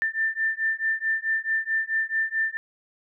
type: beating tone pair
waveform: sine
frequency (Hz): 1782 / 1786.6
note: A6 / A6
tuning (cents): +22 / +26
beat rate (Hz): 4.6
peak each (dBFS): -26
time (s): 0.02-2.57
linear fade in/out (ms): 0
effects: none